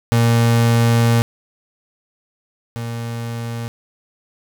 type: tone pair in turn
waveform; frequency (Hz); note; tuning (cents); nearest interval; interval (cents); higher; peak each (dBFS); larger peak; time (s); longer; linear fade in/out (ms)
35% pulse; 116.7 / 116.7; A#2 / A#2; +2 / +2; unison; 0; neither; -10 / -22; first; 0.12-1.22 / 2.76-3.68; first; 0
effects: none